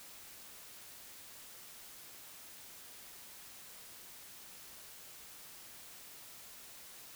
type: silence
effects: white hiss -53 dBFS RMS until 7.15 s